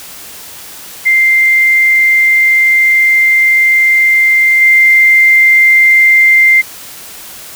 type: tone with level steps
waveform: sine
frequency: 2093 Hz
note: C7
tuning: in tune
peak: -5 / -3 dBFS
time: 1.05-6.62 s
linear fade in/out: 20 ms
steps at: 4.61 s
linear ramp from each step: 10 ms
effects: white hiss -30 dBFS RMS until 7.55 s